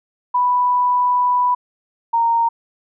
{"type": "tone pair in turn", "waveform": "sine", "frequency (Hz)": [987.8, 926.2], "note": ["B5", "A#5"], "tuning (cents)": [0, -11], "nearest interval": "minor second", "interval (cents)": 111, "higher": "first", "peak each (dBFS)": -13, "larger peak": "neither", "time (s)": [[0.34, 1.55], [2.13, 2.49]], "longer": "first", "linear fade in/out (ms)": 10, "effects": []}